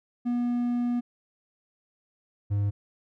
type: tone pair in turn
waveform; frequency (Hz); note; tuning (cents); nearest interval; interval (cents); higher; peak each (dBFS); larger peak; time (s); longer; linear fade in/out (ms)
triangle; 241.9 / 101.71; B3 / G#2; -36 / -36; octave + minor third; 1500; first; -22 / -21; second; 0.25-1.01 / 2.5-2.71; first; 20
effects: none